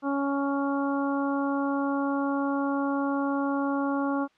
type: harmonic tone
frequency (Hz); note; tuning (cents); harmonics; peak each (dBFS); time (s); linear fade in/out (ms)
278.9; C#4; +11; 1 / 2 / 3 / 4 / 5; -26 / -33 / -34 / -34 / -37; 0.02-4.28; 50
effects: white hiss -64 dBFS RMS until 4.37 s + low-pass 3000 Hz 12 dB/octave